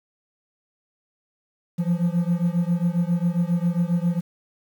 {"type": "beating tone pair", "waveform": "triangle", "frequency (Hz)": [170, 177.4], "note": ["F3", "F3"], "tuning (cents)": [-46, 27], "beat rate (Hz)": 7.4, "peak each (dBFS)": [-20, -21], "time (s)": [1.78, 4.21], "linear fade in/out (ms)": 20, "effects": ["8-bit"]}